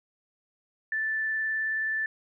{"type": "tone with vibrato", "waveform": "sine", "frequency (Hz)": 1760, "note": "A6", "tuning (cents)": 0, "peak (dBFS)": -26, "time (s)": [0.92, 2.06], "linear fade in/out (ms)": 2, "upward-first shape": "triangle", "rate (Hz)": 19, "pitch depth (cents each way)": 11, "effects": []}